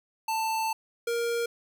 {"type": "tone pair in turn", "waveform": "square", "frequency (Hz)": [887, 468.9], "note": ["A5", "A#4"], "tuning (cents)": [14, 10], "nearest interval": "major seventh", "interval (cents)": 1104, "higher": "first", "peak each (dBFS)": -27, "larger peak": "neither", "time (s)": [[0.28, 0.73], [1.07, 1.46]], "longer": "first", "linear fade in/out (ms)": 5, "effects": []}